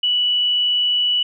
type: tone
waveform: sine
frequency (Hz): 2953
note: F#7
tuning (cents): -4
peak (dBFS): -15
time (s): 0.03-1.23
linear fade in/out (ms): 5
effects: none